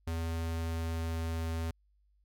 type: tone with pitch glide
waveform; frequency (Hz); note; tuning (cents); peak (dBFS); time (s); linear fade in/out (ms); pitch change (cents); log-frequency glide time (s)
square; 82.41 to 81.94; E2 to E2; 0 to -10; -33; 0.07-1.71; 5; -10; 0.4-1.35
effects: added 50 Hz sine -66 dBFS peak until 2.24 s